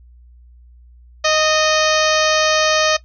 harmonic tone with a mistuned harmonic, 622.3 Hz, D#5, in tune, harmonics 1 / 2 / 3 / 4 / 5 / 6 / 7 / 8 / 9 / 10, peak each -17 / -20 / -22 / -23 / -24 / -25 / -25 / -26 / -27 / -27 dBFS, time 1.24-2.97 s, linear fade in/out 10 ms, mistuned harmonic 3, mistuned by -27 cents, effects noise-tail reverb RT60 0.1 s tail -17 dB re dry + added 60 Hz sine -42 dBFS peak until 3.04 s

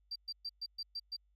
triangle tone bursts, 4700 Hz, D8, 1 cent sharp, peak -34 dBFS, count 7, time 0.11-1.166 s, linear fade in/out 10 ms, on 48 ms, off 120 ms, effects tanh soft clip ceiling -36 dBFS + added 50 Hz sine -69 dBFS peak until 1.35 s

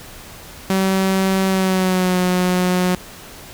sawtooth tone with pitch glide, 191 to 181.53 Hz, G3 to F#3, -45 to -33 cents, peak -11 dBFS, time 0.7-2.95 s, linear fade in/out 0 ms, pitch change -88 cents, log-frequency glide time 1.47-2.19 s, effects pink hiss -38 dBFS RMS until 3.53 s

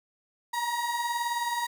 35% pulse beating tone pair, 934 / 953 Hz, A#5 / A#5, +3 / +38 cents, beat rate 19 Hz, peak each -33 / -27 dBFS, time 0.53-1.67 s, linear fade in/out 10 ms, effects none

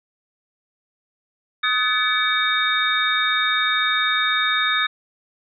sine tone cluster, 1263 / 1509 / 1730 / 2272 / 3694 Hz, D#6 / F#6 / A6 / C#7 / A#7, +26 / +34 / -30 / +42 / -16 cents, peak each -23 / -28 / -23 / -26 / -22 dBFS, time 1.63-4.87 s, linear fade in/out 10 ms, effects none

